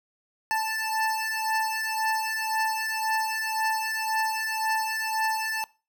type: beating tone pair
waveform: 25% pulse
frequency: 880 / 881.9 Hz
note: A5 / A5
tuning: 0 / +4 cents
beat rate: 1.9 Hz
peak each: -25 dBFS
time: 0.51-5.64 s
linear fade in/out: 0 ms
effects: noise-tail reverb RT60 0.3 s tail -20 dB re dry